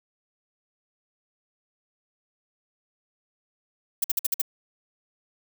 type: noise bursts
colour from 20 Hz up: violet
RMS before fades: -23 dBFS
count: 6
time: 4.02-4.417 s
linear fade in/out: 5 ms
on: 22 ms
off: 53 ms
effects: none